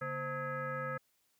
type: tone with frequency modulation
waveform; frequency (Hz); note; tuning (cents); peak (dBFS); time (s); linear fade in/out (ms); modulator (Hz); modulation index
sine; 900; A5; +39; -35; 0.01-0.98; 10; 379; 2.2
effects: white hiss -75 dBFS RMS until 1.39 s